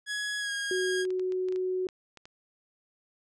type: tone with pitch glide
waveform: sawtooth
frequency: 1677 to 1633 Hz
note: G#6 to G#6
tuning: +16 to -30 cents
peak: -27 dBFS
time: 0.06-1.06 s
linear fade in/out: 50 ms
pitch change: -46 cents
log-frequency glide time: 0.39-0.52 s
type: tone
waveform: sine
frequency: 370 Hz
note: F#4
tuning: in tune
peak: -27 dBFS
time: 0.71-1.87 s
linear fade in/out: 2 ms
type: clicks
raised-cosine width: 0.2 ms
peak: -31 dBFS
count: 10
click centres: 1.052 / 1.105 / 1.196 / 1.322 / 1.486 / 1.524 / 1.56 / 1.888 / 2.173 / 2.255 s
effects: resampled to 22050 Hz